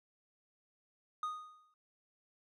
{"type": "tone with exponential decay", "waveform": "triangle", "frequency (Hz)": 1239, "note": "D#6", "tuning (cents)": -8, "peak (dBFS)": -31, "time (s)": [1.23, 1.74], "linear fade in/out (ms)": 2, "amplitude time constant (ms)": 110, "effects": ["resampled to 24000 Hz"]}